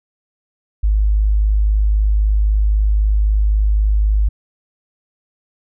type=tone; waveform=sine; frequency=51.91 Hz; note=G#1; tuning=in tune; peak=-11 dBFS; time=0.83-4.29 s; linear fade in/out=10 ms; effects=none